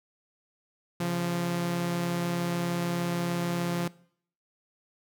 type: tone pair together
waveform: sawtooth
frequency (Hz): 136.7 / 173.41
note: C#3 / F3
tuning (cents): -24 / -12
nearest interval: major third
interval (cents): 412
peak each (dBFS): -32 / -24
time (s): 1-3.88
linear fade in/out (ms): 5
effects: noise-tail reverb RT60 0.6 s tail -21 dB re dry